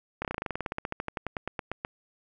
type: slowing click train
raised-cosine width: 0.5 ms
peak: -16 dBFS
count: 25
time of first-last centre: 0.22-1.849 s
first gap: 28 ms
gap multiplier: 1.07
effects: none